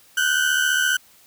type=tone pair together; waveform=35% pulse; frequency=1471.2 / 1546 Hz; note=F#6 / G6; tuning=-10 / -24 cents; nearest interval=minor second; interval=86 cents; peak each=-19 dBFS; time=0.17-0.97 s; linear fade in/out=5 ms; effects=white hiss -53 dBFS RMS until 1.26 s